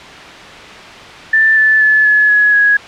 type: tone with pitch steps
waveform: sine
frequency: 1770 / 1748.7 / 1727.6 / 1706.7 / 1686.2 / 1665.8 Hz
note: A6 / A6 / A6 / G#6 / G#6 / G#6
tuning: +10 / -11 / -32 / +47 / +26 / +5 cents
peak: -6 dBFS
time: 1.33-2.77 s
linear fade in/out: 5 ms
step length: 240 ms
effects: white hiss -31 dBFS RMS until 2.87 s + low-pass 3000 Hz 12 dB/octave